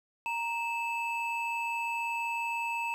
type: tone pair together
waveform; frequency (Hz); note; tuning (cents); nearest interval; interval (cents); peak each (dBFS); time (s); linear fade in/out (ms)
triangle; 932.3 / 2622; A#5 / E7; 0 / -10; octave + tritone; 1790; -31 / -32; 0.26-2.94; 0
effects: none